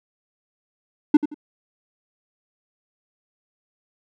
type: tone with echo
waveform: triangle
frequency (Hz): 297.6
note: D4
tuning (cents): +23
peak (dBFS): -6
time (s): 1.14-1.17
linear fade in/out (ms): 5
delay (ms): 87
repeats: 2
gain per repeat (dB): -12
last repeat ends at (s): 1.344
effects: none